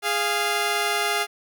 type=tone pair together; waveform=10% pulse; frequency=413 / 695 Hz; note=G#4 / F5; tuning=-10 / -9 cents; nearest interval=major sixth; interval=901 cents; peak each=-16 dBFS; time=0.02-1.27 s; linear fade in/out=50 ms; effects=none